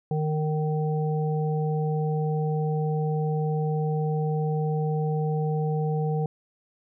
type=harmonic tone; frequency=153.9 Hz; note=D#3; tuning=19 cents flat; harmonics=1 / 3 / 5; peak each=-24 / -30 / -34 dBFS; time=0.11-6.26 s; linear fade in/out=2 ms; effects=none